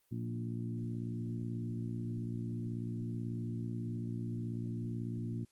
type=harmonic tone with a mistuned harmonic; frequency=58.27 Hz; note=A#1; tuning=in tune; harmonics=2 / 3 / 4 / 5 / 6; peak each=-38 / -45 / -42 / -47 / -50 dBFS; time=0.11-5.45 s; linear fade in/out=10 ms; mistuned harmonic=3; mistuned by=+22 cents; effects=white hiss -74 dBFS RMS until 5.51 s + Opus 32 kbps